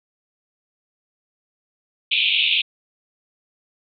pink band-pass noise, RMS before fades -19 dBFS, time 2.11-2.62 s, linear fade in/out 10 ms, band 2400 to 3700 Hz, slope 96 dB/octave, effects none

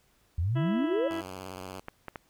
sine exponential sweep, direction up, 76.8 to 580 Hz, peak -25 dBFS, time 0.38-1.08 s, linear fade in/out 5 ms
harmonic tone, 329.6 Hz, E4, in tune, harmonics 1 / 2 / 3 / 4 / 5 / 6 / 8 / 9 / 10, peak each -32 / -38 / -42 / -44 / -46 / -48 / -50 / -51 / -52 dBFS, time 0.55-1.22 s, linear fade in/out 20 ms
5% pulse tone with vibrato, 93.5 Hz, F#2, 19 cents sharp, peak -28 dBFS, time 1.1-1.8 s, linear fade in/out 5 ms, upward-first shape sine, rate 17 Hz, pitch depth 75 cents each way
clicks, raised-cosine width 0.5 ms, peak -22 dBFS, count 3, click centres 1.884 / 2.083 / 2.158 s
effects pink hiss -67 dBFS RMS until 2.29 s

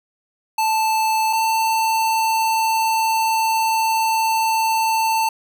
square tone pair in turn, 880 / 891.3 Hz, A5 / A5, 0 / +22 cents, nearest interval unison, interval 22 cents, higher second, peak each -17 dBFS, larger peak neither, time 0.58-1.33 / 1.33-5.29 s, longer second, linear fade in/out 5 ms, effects none

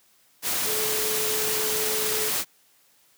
sine tone in noise, 431.8 Hz, A4, 33 cents flat, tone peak -30 dBFS, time 0.64-2.32 s, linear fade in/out 50 ms, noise white, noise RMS -26 dBFS, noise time 0.42-2.45 s, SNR -7 dB, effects white hiss -61 dBFS RMS until 3.17 s + high-pass 100 Hz 12 dB/octave

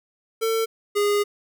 square tone pair in turn, 450 / 410.9 Hz, A4 / G#4, +39 / -18 cents, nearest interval major second, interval 157 cents, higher first, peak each -21 / -19 dBFS, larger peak second, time 0.41-0.66 / 0.95-1.24 s, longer second, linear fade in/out 20 ms, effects none

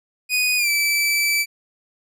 sawtooth tone with pitch glide, 2483 to 2317 Hz, D#7 to D7, -4 to -24 cents, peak -14 dBFS, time 0.29-1.46 s, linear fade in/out 50 ms, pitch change -120 cents, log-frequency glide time 0.57-0.69 s, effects none

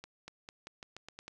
accelerating click train, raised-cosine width 0.2 ms, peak -28 dBFS, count 9, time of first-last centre 0.04-1.28 s, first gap 240 ms, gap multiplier 0.87, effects none

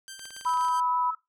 10% pulse tone with tremolo, 1568 Hz, G6, in tune, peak -30 dBFS, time 0.08-0.8 s, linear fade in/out 0 ms, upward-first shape triangle, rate 7.6 Hz, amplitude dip 55%
clicks, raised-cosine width 0.2 ms, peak -29 dBFS, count 12, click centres 0.194 / 0.255 / 0.306 / 0.365 / 0.411 / 0.449 / 0.492 / 0.538 / 0.573 / 0.61 / 0.649 / 0.685 s
sine tone, 987.8 Hz, B5, in tune, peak -24 dBFS, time 0.45-1.11 s, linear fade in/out 10 ms
sine tone with vibrato, 1292 Hz, E6, 35 cents flat, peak -31 dBFS, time 0.46-1.15 s, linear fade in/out 5 ms, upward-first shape sine, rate 6.4 Hz, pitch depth 10 cents each way
effects noise-tail reverb RT60 0.2 s tail -19 dB re dry

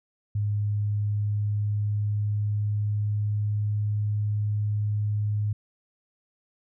sine tone with pitch glide, 103.7 to 104.72 Hz, G#2 to G#2, -2 to +15 cents, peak -23 dBFS, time 0.35-5.53 s, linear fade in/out 5 ms, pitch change +17 cents, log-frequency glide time 0.6-3.96 s, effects none

